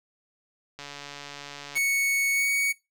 click train, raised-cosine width 0.2 ms, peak -22 dBFS, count 142, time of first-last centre 0.79-1.776 s, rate 143 Hz
45% pulse tone with pitch glide, 2217 to 2238 Hz, C#7 to C#7, 0 to +16 cents, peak -22 dBFS, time 1.75-2.73 s, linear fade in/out 20 ms, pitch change +16 cents, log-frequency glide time 2.32-2.49 s
effects noise-tail reverb RT60 0.2 s tail -19 dB re dry

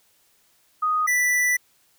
sine / square tone pair in turn, 1244.5 / 1975.5 Hz, D#6 / B6, 0 / 0 cents, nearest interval minor sixth, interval 800 cents, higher second, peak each -19 dBFS, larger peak neither, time 0.82-1.07 / 1.07-1.57 s, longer second, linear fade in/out 10 ms, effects white hiss -62 dBFS RMS until 1.98 s

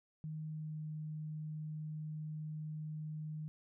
sine tone with pitch glide, 155.56 to 154.13 Hz, D#3 to D#3, 0 to -16 cents, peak -40 dBFS, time 0.24-3.48 s, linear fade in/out 0 ms, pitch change -16 cents, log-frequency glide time 0.46-0.82 s, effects none

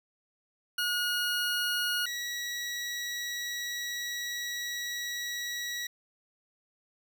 20% pulse tone pair in turn, 1443 / 1926.2 Hz, F#6 / B6, -44 / -44 cents, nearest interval perfect fourth, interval 500 cents, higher second, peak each -23 / -28 dBFS, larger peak first, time 0.78-2.06 / 2.06-5.87 s, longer second, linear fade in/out 5 ms, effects none

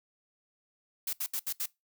blue noise bursts, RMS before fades -33 dBFS, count 5, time 1.07-1.659 s, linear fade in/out 5 ms, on 61 ms, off 71 ms, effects noise-tail reverb RT60 0.2 s tail -22 dB re dry

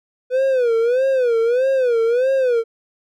triangle tone with vibrato, 493.9 Hz, B4, in tune, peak -12 dBFS, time 0.3-2.64 s, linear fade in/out 50 ms, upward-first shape sine, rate 1.6 Hz, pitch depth 150 cents each way, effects none

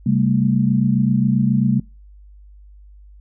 sine tone cluster, 134.1 / 197.7 / 225.2 Hz, C3 / G3 / A3, +43 / +15 / +40 cents, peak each -18 dBFS, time 0.06-1.8 s, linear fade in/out 5 ms, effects noise-tail reverb RT60 0.3 s tail -26 dB re dry + added 50 Hz sine -41 dBFS peak until 3.2 s

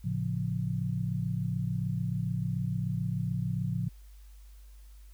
sine chord, A augmented, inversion none, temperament equal with one note detuned, 111.73 / 138.59 / 174.61 Hz, A2 / C#3 / E#3, +27 / 0 / 0 cents, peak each -33 dBFS, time 0.04-3.89 s, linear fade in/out 10 ms, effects added 50 Hz sine -48 dBFS peak until 5.13 s + white hiss -65 dBFS RMS until 5.13 s

